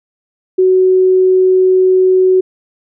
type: tone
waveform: sine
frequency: 372.6 Hz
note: F#4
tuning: 12 cents sharp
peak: -6 dBFS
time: 0.58-2.41 s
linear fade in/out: 10 ms
effects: none